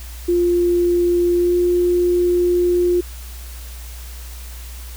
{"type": "tone with pitch glide", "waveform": "sine", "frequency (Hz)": [349.7, 353.4], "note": ["F4", "F4"], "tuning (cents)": [2, 21], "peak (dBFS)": -13, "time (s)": [0.28, 3.01], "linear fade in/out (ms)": 10, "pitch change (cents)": 19, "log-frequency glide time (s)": [1.36, 1.56], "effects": ["added 60 Hz sine -31 dBFS peak until 4.96 s", "white hiss -40 dBFS RMS until 4.96 s"]}